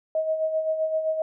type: tone with tremolo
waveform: sine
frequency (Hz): 633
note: D#5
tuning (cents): +30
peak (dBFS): -20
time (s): 0.15-1.22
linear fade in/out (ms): 2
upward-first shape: sine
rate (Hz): 7.7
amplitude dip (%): 55
effects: none